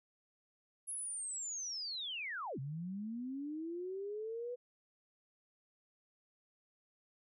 sine linear two-way sweep, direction down then up, 10810 to 128.6 to 497.1 Hz, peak -39 dBFS, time 0.87-4.56 s, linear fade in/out 20 ms, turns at 2.59 s, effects none

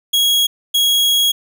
40% pulse tone pair in turn, 3312 / 3312 Hz, G#7 / G#7, -5 / -5 cents, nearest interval unison, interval 0 cents, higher neither, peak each -11 dBFS, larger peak neither, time 0.13-0.47 / 0.74-1.32 s, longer second, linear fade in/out 10 ms, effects none

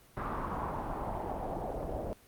pink noise with low-pass filter sweep, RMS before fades -36 dBFS, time 0.17-2.13 s, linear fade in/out 0 ms, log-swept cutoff 1200 to 590 Hz, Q 3.1, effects pink hiss -60 dBFS RMS until 2.27 s + Opus 32 kbps

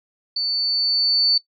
sine tone with level ramp, 4500 Hz, C#8, 25 cents sharp, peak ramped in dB -20 to -13 dBFS, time 0.36-1.38 s, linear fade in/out 5 ms, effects noise-tail reverb RT60 0.1 s tail -21 dB re dry

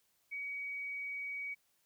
sine tone, 2260 Hz, C#7, 33 cents sharp, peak -38 dBFS, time 0.31-1.55 s, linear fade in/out 20 ms, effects white hiss -75 dBFS RMS until 1.85 s

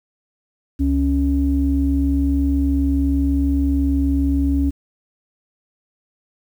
sine tone pair together, 69.3 / 277.2 Hz, C#2 / C#4, 0 / 0 cents, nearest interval 2 octaves, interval 2400 cents, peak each -17 dBFS, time 0.79-4.71 s, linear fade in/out 20 ms, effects tanh soft clip ceiling -7 dBFS + 8-bit

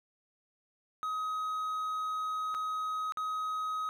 triangle tone with dropouts, 1264 Hz, D#6, 27 cents sharp, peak -30 dBFS, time 1.03-3.89 s, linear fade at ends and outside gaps 0 ms, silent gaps 2.543-2.548 / 3.122-3.172 s, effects none

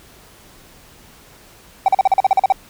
triangle tone bursts, 769 Hz, G5, 33 cents flat, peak -6 dBFS, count 11, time 1.86-2.523 s, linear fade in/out 2 ms, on 23 ms, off 41 ms, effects tanh soft clip ceiling -2 dBFS + pink hiss -46 dBFS RMS until 2.69 s

